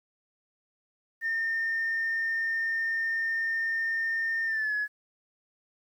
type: tone with pitch glide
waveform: sine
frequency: 1816 to 1694.4 Hz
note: A#6 to G#6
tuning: -46 to +34 cents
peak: -25 dBFS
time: 1.21-4.88 s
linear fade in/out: 50 ms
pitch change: -120 cents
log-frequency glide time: 4.46-4.74 s
effects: tanh soft clip ceiling -23 dBFS + 10-bit